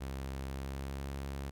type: tone with pitch glide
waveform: sawtooth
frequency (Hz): 67.2 to 68.73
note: C2 to C#2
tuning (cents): +47 to -14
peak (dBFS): -34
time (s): 0-1.51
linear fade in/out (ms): 20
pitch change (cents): +39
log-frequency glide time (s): 0.47-1.09
effects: none